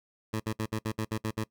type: tone bursts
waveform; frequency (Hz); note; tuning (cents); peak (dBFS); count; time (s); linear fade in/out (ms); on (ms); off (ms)
15% pulse; 109.4; A2; -9; -23; 9; 0.33-1.441; 10; 71; 59
effects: noise-tail reverb RT60 0.1 s tail -21 dB re dry